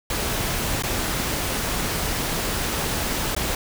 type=noise with dropouts; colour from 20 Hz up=pink; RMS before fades=-25 dBFS; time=0.1-3.55 s; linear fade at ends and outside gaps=2 ms; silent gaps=0.824-0.835 / 3.35-3.364 s; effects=none